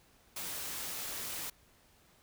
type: noise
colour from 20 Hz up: white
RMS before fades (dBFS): -40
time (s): 0.36-1.5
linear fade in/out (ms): 5
effects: pink hiss -65 dBFS RMS until 2.22 s